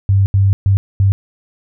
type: tone bursts at uneven times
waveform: sine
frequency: 98 Hz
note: G2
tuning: in tune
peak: -8 dBFS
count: 4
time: 0.09-0.26 / 0.34-0.53 / 0.66-0.77 / 1-1.12 s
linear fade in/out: 0 ms
effects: none